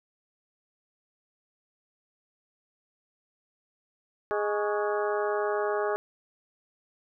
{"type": "harmonic tone with a mistuned harmonic", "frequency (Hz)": 207.9, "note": "G#3", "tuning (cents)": 2, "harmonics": [2, 3, 4, 5, 6, 7, 8], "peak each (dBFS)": [-28, -32, -34, -36, -38, -39, -40], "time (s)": [4.31, 5.96], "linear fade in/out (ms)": 0, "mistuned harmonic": 5, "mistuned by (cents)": 120, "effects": []}